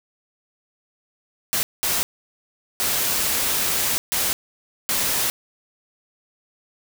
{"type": "noise bursts at uneven times", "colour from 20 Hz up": "white", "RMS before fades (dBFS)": -22, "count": 5, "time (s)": [[1.53, 1.63], [1.83, 2.03], [2.8, 3.98], [4.12, 4.33], [4.89, 5.3]], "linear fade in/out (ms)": 0, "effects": []}